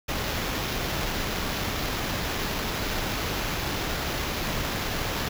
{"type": "noise with sample-and-hold", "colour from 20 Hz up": "pink", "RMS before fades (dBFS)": -29, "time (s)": [0.08, 5.29], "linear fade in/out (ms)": 10, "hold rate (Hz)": 8820, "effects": []}